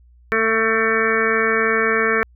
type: harmonic tone with a mistuned harmonic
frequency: 223.1 Hz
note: A3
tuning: 24 cents sharp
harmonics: 1 / 2 / 3 / 5 / 6 / 7 / 8 / 9 / 10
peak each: -27 / -20 / -31 / -26 / -24 / -25 / -21 / -32 / -24 dBFS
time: 0.32-2.23 s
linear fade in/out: 0 ms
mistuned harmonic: 10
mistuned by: +16 cents
effects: added 60 Hz sine -47 dBFS peak until 2.35 s